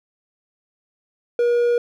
triangle tone, 478.3 Hz, A#4, 44 cents sharp, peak -13 dBFS, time 1.39-1.78 s, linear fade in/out 2 ms, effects none

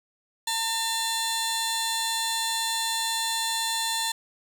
25% pulse tone cluster, 904 / 3498 / 4105 Hz, A5 / A7 / C8, +47 / -11 / -34 cents, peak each -26 dBFS, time 0.47-4.12 s, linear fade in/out 5 ms, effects none

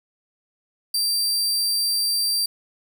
sawtooth tone, 4699 Hz, D8, in tune, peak -17 dBFS, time 0.94-2.46 s, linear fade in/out 5 ms, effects none

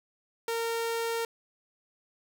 sawtooth tone, 460 Hz, A#4, 23 cents flat, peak -25 dBFS, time 0.48-1.25 s, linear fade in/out 2 ms, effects none

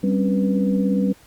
sine tone cluster, 195.5 / 264.6 / 281.4 / 491.1 Hz, G3 / C4 / C#4 / B4, -4 / +20 / +26 / -10 cents, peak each -18 / -24 / -27 / -27 dBFS, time 0.03-1.13 s, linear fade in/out 10 ms, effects pink hiss -51 dBFS RMS until 1.26 s + Opus 48 kbps

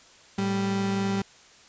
35% pulse tone pair together, 110 / 196.18 Hz, A2 / G3, 0 / +2 cents, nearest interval minor seventh, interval 1002 cents, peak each -32 / -23 dBFS, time 0.38-1.22 s, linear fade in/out 5 ms, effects white hiss -53 dBFS RMS until 1.68 s + resampled to 16000 Hz

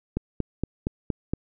click train, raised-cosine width 3 ms, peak -12 dBFS, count 6, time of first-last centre 0.17-1.336 s, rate 4.29 Hz, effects none

